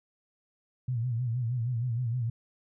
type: tone with vibrato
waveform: sine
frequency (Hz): 120.2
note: B2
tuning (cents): -46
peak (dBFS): -27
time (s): 0.88-2.3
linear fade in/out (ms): 5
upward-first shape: sine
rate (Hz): 6.4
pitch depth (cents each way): 110
effects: none